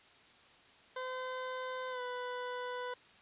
20% pulse tone with pitch glide, 512 to 495.7 Hz, C5 to B4, -38 to +6 cents, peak -33 dBFS, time 0.96-2.94 s, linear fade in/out 5 ms, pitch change -56 cents, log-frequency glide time 1.9-2.01 s, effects white hiss -61 dBFS RMS until 3.21 s + resampled to 8000 Hz

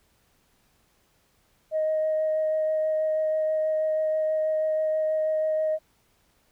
sine tone with vibrato, 625 Hz, D#5, 8 cents sharp, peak -21 dBFS, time 1.71-5.79 s, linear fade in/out 50 ms, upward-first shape sine, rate 6.2 Hz, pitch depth 8 cents each way, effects tanh soft clip ceiling -18 dBFS + pink hiss -66 dBFS RMS until 6.51 s

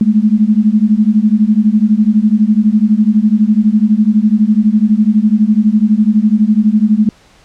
sine beating tone pair, 207.7 / 219.7 Hz, G#3 / A3, 0 / -2 cents, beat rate 12 Hz, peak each -10 dBFS, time 0.01-7.09 s, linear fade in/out 2 ms, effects pink hiss -46 dBFS RMS until 7.44 s + low-pass 7000 Hz 12 dB/octave

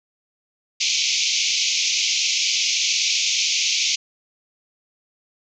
white band-pass noise, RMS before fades -21 dBFS, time 0.8-3.96 s, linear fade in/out 10 ms, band 2200 to 6700 Hz, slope 96 dB/octave, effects none

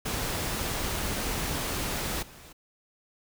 pink noise with level steps, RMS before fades -31 / -49 dBFS, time 0.05-2.53 s, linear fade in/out 10 ms, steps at 2.22 s, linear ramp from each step 10 ms, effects none

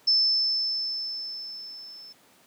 sine tone with level ramp, 5274 Hz, E8, in tune, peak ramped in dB -17 to -43 dBFS, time 0.07-2.13 s, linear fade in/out 10 ms, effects pink hiss -58 dBFS RMS until 2.46 s + high-pass 200 Hz 12 dB/octave

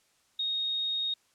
sine tone, 3729 Hz, A#7, in tune, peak -28 dBFS, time 0.39-1.14 s, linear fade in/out 5 ms, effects white hiss -68 dBFS RMS until 1.34 s + low-pass 9000 Hz 12 dB/octave

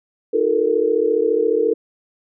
sine tone cluster, 312.8 / 362 / 434.9 / 469.4 Hz, D#4 / F#4 / A4 / A#4, +9 / -38 / -20 / +12 cents, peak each -25 / -25 / -18 / -18 dBFS, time 0.33-1.74 s, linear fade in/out 10 ms, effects none

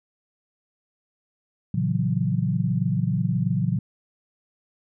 sine chord, F# dominant seventh, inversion first, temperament just, 115.62 / 138.75 / 166.5 / 185 Hz, A#2 / C#3 / E3 / F#3, -14 / +2 / +18 / 0 cents, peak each -26 dBFS, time 1.74-3.79 s, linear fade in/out 5 ms, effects none

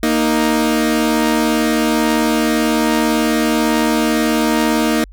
sawtooth tone pair together, 233.1 / 311.2 Hz, A#3 / D#4, 0 / 0 cents, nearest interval perfect fourth, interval 500 cents, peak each -12 dBFS, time 0.03-5.04 s, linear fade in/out 2 ms, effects added 47 Hz sine -35 dBFS peak until 5.12 s

